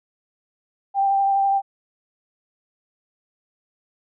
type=tone with vibrato; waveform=sine; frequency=788 Hz; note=G5; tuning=9 cents sharp; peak=-16 dBFS; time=0.94-1.62 s; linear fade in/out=50 ms; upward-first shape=triangle; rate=12 Hz; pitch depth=18 cents each way; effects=none